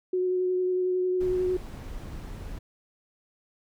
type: tone with vibrato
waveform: sine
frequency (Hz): 366.3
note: F#4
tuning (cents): -17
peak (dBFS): -23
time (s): 0.13-1.57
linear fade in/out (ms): 5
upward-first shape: sine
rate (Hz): 11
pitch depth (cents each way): 13
type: noise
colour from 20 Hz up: brown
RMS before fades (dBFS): -38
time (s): 1.2-2.59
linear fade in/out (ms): 10
effects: none